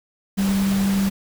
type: tone in noise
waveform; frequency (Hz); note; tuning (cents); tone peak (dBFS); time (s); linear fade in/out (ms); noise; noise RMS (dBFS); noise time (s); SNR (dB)
sine; 196; G3; 0; -17; 0.37-1.1; 20; pink; -30; 0.37-1.1; +10
effects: none